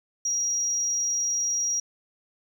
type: tone with amplitude modulation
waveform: triangle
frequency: 5710 Hz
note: F8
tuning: 37 cents sharp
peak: -19 dBFS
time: 0.25-1.8 s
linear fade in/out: 5 ms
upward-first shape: sine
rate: 211 Hz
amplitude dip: 30%
effects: tanh soft clip ceiling -21 dBFS